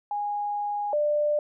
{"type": "tone pair in turn", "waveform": "sine", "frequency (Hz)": [824, 594], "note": ["G#5", "D5"], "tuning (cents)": [-14, 20], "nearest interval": "tritone", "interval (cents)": 566, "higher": "first", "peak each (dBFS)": [-26, -21], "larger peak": "second", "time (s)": [[0.11, 0.93], [0.93, 1.39]], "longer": "first", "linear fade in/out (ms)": 2, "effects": []}